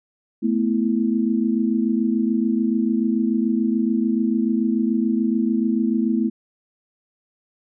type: chord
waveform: sine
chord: A suspended second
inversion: none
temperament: equal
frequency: 220 / 246.9 / 329.6 Hz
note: A3 / B3 / E4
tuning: 0 / 0 / 0 cents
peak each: -20 / -22 / -24 dBFS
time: 0.42-6.3 s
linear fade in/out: 20 ms
effects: none